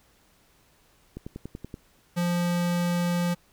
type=click train; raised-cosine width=3 ms; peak=-23 dBFS; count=7; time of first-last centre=1.17-1.741 s; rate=10.5 Hz
type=tone; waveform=square; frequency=174.61 Hz; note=F3; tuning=in tune; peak=-24 dBFS; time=2.16-3.35 s; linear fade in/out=20 ms
effects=pink hiss -62 dBFS RMS until 3.52 s